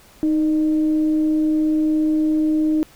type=tone with frequency modulation; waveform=sine; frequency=310.5 Hz; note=D#4; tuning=3 cents flat; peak=-15 dBFS; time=0.23-2.83 s; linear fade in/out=0 ms; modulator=296 Hz; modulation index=0.21; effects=pink hiss -49 dBFS RMS until 2.95 s